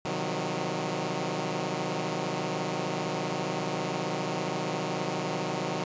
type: tone cluster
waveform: 10% pulse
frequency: 127.9 / 154.5 / 171.6 / 182.9 / 197.8 Hz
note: C3 / D#3 / F3 / F#3 / G3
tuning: -39 / -12 / -30 / -20 / +16 cents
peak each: -29 / -25 / -34 / -25 / -32 dBFS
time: 0.05-5.84 s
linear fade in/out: 2 ms
effects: resampled to 16000 Hz